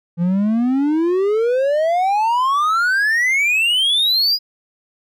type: exponential sweep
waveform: triangle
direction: up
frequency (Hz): 167.2 to 4978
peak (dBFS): -12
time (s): 0.17-4.39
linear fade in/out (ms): 50
effects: none